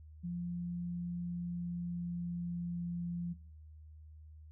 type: tone with pitch glide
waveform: sine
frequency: 174.3 to 172.9 Hz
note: F3 to F3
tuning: -3 to -17 cents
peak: -36 dBFS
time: 0.23-3.34 s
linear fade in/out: 20 ms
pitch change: -14 cents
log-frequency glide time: 1.25-2.98 s
effects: noise-tail reverb RT60 0.5 s tail -20 dB re dry + added 77 Hz sine -51 dBFS peak until 4.51 s